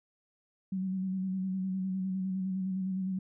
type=tone with vibrato; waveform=sine; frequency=188.5 Hz; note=F#3; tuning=32 cents sharp; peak=-30 dBFS; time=0.72-3.19 s; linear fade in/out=5 ms; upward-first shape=square; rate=9.8 Hz; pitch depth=26 cents each way; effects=none